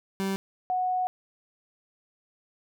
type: tone pair in turn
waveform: 30% pulse / sine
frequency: 193.9 / 735.9 Hz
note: G3 / F#5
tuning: -19 / -10 cents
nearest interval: octave + major seventh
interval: 2309 cents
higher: second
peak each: -24 / -24 dBFS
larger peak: neither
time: 0.2-0.36 / 0.7-1.07 s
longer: second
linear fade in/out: 0 ms
effects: none